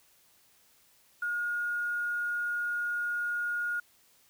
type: tone with quantisation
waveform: sine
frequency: 1432 Hz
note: F6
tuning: 43 cents sharp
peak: -29 dBFS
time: 1.22-3.8 s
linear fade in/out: 5 ms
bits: 9
effects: white hiss -64 dBFS RMS until 4.29 s